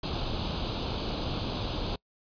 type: noise with comb filter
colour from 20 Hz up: pink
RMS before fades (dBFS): -32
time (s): 0.03-1.96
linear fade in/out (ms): 5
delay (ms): 0.26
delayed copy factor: +0.8
effects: noise-tail reverb RT60 0.1 s tail -26 dB re dry + resampled to 11025 Hz